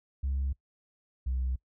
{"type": "tone pair in turn", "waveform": "sine", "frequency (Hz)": [67.8, 63.78], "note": ["C#2", "C2"], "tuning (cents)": [-38, -44], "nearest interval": "minor second", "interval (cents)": 106, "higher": "first", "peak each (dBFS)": -26, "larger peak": "neither", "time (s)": [[0.23, 0.53], [1.26, 1.56]], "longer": "neither", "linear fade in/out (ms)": 10, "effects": ["noise-tail reverb RT60 0.1 s tail -22 dB re dry", "tanh soft clip ceiling -25 dBFS"]}